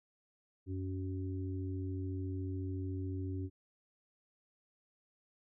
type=harmonic tone; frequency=93.9 Hz; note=F#2; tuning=26 cents sharp; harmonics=1 / 3 / 4; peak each=-37 / -42 / -47 dBFS; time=0.66-3.5 s; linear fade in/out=50 ms; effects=none